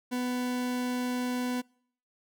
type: tone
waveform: 40% pulse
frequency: 248.6 Hz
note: B3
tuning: 12 cents sharp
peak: -28 dBFS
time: 0.11-1.62 s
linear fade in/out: 20 ms
effects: noise-tail reverb RT60 0.6 s tail -26 dB re dry